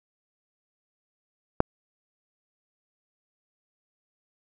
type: click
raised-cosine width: 1 ms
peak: -4 dBFS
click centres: 1.604 s
effects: none